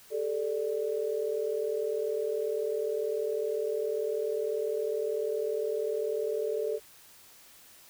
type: chord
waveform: sine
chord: G suspended second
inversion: none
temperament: equal with one note detuned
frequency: 400 / 440 / 587.3 Hz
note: G4 / A4 / D5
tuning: +35 / 0 / 0 cents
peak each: -35 / -30 / -35 dBFS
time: 0.1-6.8 s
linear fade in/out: 50 ms
effects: white hiss -55 dBFS RMS until 7.89 s